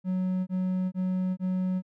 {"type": "tone bursts", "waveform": "triangle", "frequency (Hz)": 185, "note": "F#3", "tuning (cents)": 0, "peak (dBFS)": -23, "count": 4, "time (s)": [0.04, 1.823], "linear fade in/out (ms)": 50, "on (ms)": 430, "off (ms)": 21, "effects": []}